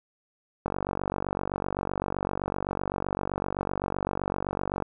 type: click train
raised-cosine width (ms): 1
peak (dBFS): -14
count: 200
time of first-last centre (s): 0.66-4.823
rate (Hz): 47.8
effects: none